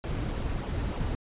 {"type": "noise with flanger", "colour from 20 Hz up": "brown", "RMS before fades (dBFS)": -31, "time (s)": [0.04, 1.15], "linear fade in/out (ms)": 0, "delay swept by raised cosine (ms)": [0.47, 5.77], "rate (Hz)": 3.3, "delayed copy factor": -0.55, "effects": ["resampled to 8000 Hz"]}